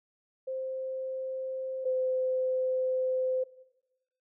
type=tone pair in turn; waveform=sine; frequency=523.3 / 515.2 Hz; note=C5 / C5; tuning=0 / -27 cents; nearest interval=unison; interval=27 cents; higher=first; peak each=-32 / -26 dBFS; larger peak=second; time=0.47-1.85 / 1.85-3.44 s; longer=second; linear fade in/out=10 ms; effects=noise-tail reverb RT60 1.0 s tail -18 dB re dry